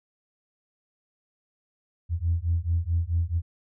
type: beating tone pair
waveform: sine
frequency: 82.41 / 87.01 Hz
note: E2 / F2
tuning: 0 / -6 cents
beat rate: 4.6 Hz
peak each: -25 dBFS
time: 2.09-3.42 s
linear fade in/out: 50 ms
effects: tanh soft clip ceiling -15 dBFS